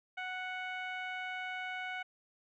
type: tone with low-pass filter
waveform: 15% pulse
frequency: 740 Hz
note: F#5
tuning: in tune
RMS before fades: -40 dBFS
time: 0.17-2.03 s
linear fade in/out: 10 ms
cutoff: 2300 Hz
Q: 1.5
effects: none